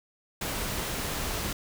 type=noise; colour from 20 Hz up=pink; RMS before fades=-32 dBFS; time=0.41-1.53 s; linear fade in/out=5 ms; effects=none